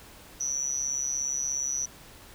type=tone with amplitude modulation; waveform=sine; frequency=5920 Hz; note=F#8; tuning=in tune; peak=-23 dBFS; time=0.4-1.86 s; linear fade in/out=10 ms; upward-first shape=sine; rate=137 Hz; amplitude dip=100%; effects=pink hiss -50 dBFS RMS until 2.34 s